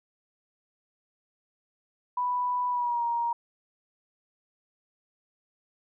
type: tone with pitch glide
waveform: sine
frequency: 987.8 to 940.5 Hz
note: B5 to A#5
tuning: 0 to +15 cents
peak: -25 dBFS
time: 2.17-3.33 s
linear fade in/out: 5 ms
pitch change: -85 cents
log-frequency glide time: 2.69-3.04 s
effects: none